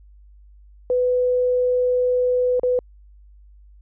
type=tone with dropouts; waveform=sine; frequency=498.5 Hz; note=B4; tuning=16 cents sharp; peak=-16 dBFS; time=0.9-2.79 s; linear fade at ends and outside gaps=1 ms; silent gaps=2.596-2.633 s; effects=added 50 Hz sine -45 dBFS peak until 3.81 s